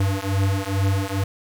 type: beating tone pair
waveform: square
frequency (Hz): 96.4 / 98.7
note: G2 / G2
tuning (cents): -28 / +12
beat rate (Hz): 2.3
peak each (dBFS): -23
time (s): 0-1.24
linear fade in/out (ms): 5
effects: 8-bit